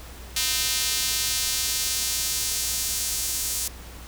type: tone with high-pass filter sweep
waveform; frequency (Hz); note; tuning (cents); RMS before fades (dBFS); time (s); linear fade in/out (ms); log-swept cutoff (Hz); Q
square; 140.9; C#3; +29; -26; 0.36-3.68; 5; 3800 to 7000; 0.95
effects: added 60 Hz sine -41 dBFS peak until 4.07 s + pink hiss -44 dBFS RMS until 4.07 s